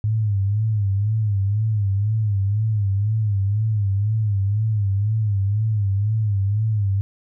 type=tone with vibrato; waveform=sine; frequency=103.83 Hz; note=G#2; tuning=in tune; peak=-17 dBFS; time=0.04-7.01 s; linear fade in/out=0 ms; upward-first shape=sine; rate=2 Hz; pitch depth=110 cents each way; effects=none